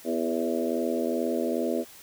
harmonic tone with a mistuned harmonic, 82.41 Hz, E2, in tune, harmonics 3 / 4 / 5 / 6 / 7 / 8, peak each -30 / -31 / -32 / -33 / -33 / -34 dBFS, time 0.04-1.85 s, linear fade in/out 50 ms, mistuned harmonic 5, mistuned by -25 cents, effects white hiss -49 dBFS RMS until 2.02 s

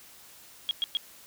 sine tone bursts, 3277 Hz, G#7, 24 cents flat, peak -24 dBFS, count 3, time 0.69-0.97 s, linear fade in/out 0 ms, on 20 ms, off 110 ms, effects white hiss -52 dBFS RMS until 1.26 s

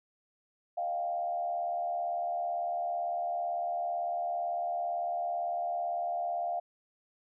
sine tone with frequency modulation, 698.5 Hz, F5, in tune, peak -30 dBFS, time 0.77-6.6 s, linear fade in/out 10 ms, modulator 77.9 Hz, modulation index 0.67, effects none

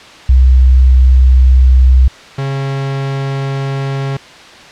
sine / 45% pulse tone pair in turn, 64.1 / 136.69 Hz, C2 / C#3, -35 / -24 cents, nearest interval octave + minor second, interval 1311 cents, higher second, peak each -3 / -15 dBFS, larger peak first, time 0.29-2.08 / 2.38-4.17 s, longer neither, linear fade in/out 5 ms, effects white hiss -35 dBFS RMS until 4.71 s + low-pass 4000 Hz 12 dB/octave

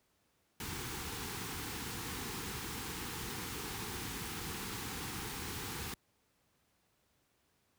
pink band-stop noise, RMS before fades -41 dBFS, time 0.6-5.94 s, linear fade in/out 2 ms, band 490 to 750 Hz, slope 96 dB/octave, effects pink hiss -75 dBFS RMS until 7.78 s + high-pass 60 Hz 12 dB/octave

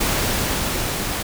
pink noise with level ramp, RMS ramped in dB -20 to -25 dBFS, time 0-1.23 s, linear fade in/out 10 ms, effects none

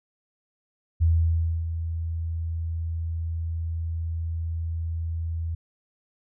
sine tone with ADSR envelope, 82.41 Hz, E2, in tune, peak -16 dBFS, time 1-5.55 s, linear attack 24 ms, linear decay 620 ms, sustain -10 dB, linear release 6 ms, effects none

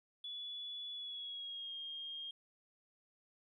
triangle tone with pitch glide, 3420 to 3228 Hz, A7 to G#7, -50 to -50 cents, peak -39 dBFS, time 0.24-2.31 s, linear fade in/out 5 ms, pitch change -100 cents, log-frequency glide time 0.94-1.75 s, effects tanh soft clip ceiling -41 dBFS

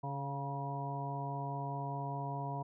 harmonic tone with a mistuned harmonic, 140 Hz, C#3, 18 cents sharp, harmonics 1 / 2 / 3 / 4 / 5 / 6 / 7, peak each -39 / -48 / -49 / -52 / -43 / -53 / -42 dBFS, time 0.03-2.63 s, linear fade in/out 10 ms, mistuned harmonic 7, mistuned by -27 cents, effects none

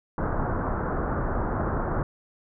pink low-pass noise, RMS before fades -27 dBFS, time 0.18-2.03 s, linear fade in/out 2 ms, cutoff 1500 Hz, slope 48 dB/octave, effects none

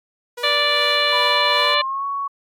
sawtooth tone with tremolo, 484.2 Hz, B4, 34 cents flat, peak -23 dBFS, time 0.37-1.75 s, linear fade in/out 10 ms, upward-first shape triangle, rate 2.6 Hz, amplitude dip 50%
harmonic tone, 586 Hz, D5, 4 cents flat, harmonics 1 / 2 / 3 / 4 / 5 / 6 / 7, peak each -23 / -23 / -23 / -23 / -23 / -23 / -23 dBFS, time 0.43-1.82 s, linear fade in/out 10 ms
sine tone with pitch glide, 988 to 1115.4 Hz, B5 to C#6, 0 to +10 cents, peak -21 dBFS, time 1.12-2.28 s, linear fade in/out 10 ms, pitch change +210 cents, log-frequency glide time 1.54-2.05 s
effects MP3 64 kbps

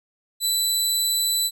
20% pulse tone, 3983 Hz, B7, 14 cents sharp, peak -14 dBFS, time 0.4-1.51 s, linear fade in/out 50 ms, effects none

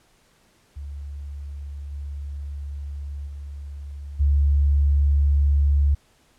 sine tone with level steps, 71.3 Hz, C#2, 49 cents sharp, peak -31 / -29 / -32 / -15 dBFS, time 0.76-5.95 s, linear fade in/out 10 ms, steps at 1.91 / 3.26 / 4.19 s, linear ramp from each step 20 ms, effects pink hiss -60 dBFS RMS until 6.38 s + low-pass 11000 Hz 12 dB/octave

